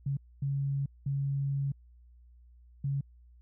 sine tone bursts at uneven times, 138.9 Hz, C#3, 4 cents sharp, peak -28 dBFS, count 4, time 0.06-0.17 / 0.42-0.86 / 1.06-1.72 / 2.84-3.01 s, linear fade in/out 5 ms, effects added 60 Hz sine -54 dBFS peak until 3.41 s

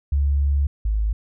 sine tone pair in turn, 70.7 / 52.97 Hz, C#2 / G#1, +35 / +35 cents, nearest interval perfect fourth, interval 500 cents, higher first, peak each -16 / -18 dBFS, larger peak first, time 0.12-0.67 / 0.85-1.13 s, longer first, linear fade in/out 5 ms, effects none

